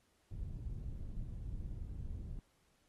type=low-pass noise; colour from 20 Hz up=pink; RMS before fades=-43 dBFS; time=0.31-2.39 s; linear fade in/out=2 ms; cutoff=120 Hz; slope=12 dB/octave; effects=pink hiss -75 dBFS RMS until 2.88 s + AAC 32 kbps